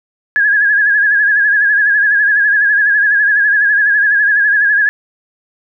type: tone with vibrato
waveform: sine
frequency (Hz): 1664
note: G#6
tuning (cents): +3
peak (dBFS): -8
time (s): 0.36-4.89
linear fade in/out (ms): 0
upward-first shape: sine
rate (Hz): 12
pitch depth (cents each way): 63
effects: none